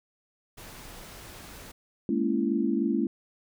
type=noise; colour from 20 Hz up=pink; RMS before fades=-45 dBFS; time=0.57-1.72 s; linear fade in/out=10 ms
type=chord; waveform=sine; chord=A# half-diminished seventh; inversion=third; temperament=just; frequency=209.8 / 233.1 / 279.7 / 335.6 Hz; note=G#3 / A#3 / C#4 / E4; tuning=+18 / 0 / +16 / +31 cents; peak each=-29 dBFS; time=2.09-3.07 s; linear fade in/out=2 ms
effects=none